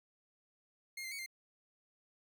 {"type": "tone with pitch steps", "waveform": "sawtooth", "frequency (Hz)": [2131, 2083, 2234, 2097], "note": ["C7", "C7", "C#7", "C7"], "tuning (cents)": [31, -8, 13, 3], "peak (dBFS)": -38, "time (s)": [0.97, 1.262], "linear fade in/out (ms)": 5, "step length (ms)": 73, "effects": []}